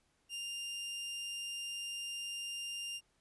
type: tone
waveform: sawtooth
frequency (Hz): 2798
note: F7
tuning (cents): +3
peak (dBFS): -36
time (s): 0.29-3.01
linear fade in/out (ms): 50
effects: pink hiss -75 dBFS RMS until 3.2 s + resampled to 24000 Hz